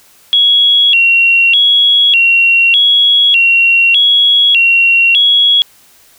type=tone with vibrato; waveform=sine; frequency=3024 Hz; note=F#7; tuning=37 cents sharp; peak=-5 dBFS; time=0.33-5.62 s; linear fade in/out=0 ms; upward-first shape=square; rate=0.83 Hz; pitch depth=170 cents each way; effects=white hiss -45 dBFS RMS until 6.18 s